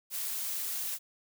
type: noise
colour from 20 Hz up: blue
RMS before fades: -35 dBFS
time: 0.1-0.99 s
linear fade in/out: 50 ms
effects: none